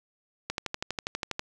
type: click train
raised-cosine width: 0.2 ms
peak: -13 dBFS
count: 12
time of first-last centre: 0.5-1.394 s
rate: 12.3 Hz
effects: none